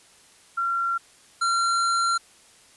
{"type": "tone pair in turn", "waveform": ["sine", "square"], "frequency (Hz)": [1371, 1371], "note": ["F6", "F6"], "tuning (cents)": [-32, -32], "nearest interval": "unison", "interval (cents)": 0, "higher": "neither", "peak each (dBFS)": [-22, -21], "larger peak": "second", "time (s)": [[0.57, 0.98], [1.41, 2.18]], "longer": "second", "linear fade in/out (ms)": 10, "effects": ["white hiss -54 dBFS RMS until 2.76 s", "resampled to 24000 Hz"]}